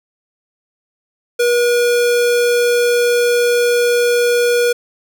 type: tone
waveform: square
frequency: 481.2 Hz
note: B4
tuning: 45 cents flat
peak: -12 dBFS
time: 1.39-4.73 s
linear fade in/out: 10 ms
effects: none